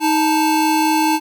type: tone pair together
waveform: square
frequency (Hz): 313.8 / 877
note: D#4 / A5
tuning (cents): +15 / -6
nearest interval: octave + tritone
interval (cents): 1779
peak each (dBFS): -17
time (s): 0-1.2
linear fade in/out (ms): 50
effects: none